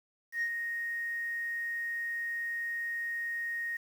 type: tone with ADSR envelope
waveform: sine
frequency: 1864.7 Hz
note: A#6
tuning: in tune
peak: -26 dBFS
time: 0.32-3.77 s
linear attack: 99 ms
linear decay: 67 ms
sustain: -6 dB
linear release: 6 ms
effects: tanh soft clip ceiling -26 dBFS + 9-bit